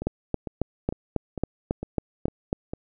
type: two click trains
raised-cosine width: 2 ms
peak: -10 / -18 dBFS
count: 10 / 7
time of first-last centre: 0.07-2.529 / 0.02-2.735 s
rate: 3.66 / 2.21 Hz
effects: none